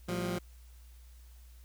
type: tone cluster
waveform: 20% pulse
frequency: 112.6 / 177.1 / 196.2 Hz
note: A2 / F3 / G3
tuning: +40 / +24 / +2 cents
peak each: -35 / -29 / -36 dBFS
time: 0.08-0.39 s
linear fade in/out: 10 ms
effects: added 60 Hz sine -51 dBFS peak until 1.64 s + white hiss -65 dBFS RMS until 1.64 s